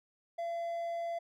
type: tone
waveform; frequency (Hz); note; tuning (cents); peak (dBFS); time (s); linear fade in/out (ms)
triangle; 679; F5; -49; -32; 0.38-1.19; 10
effects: none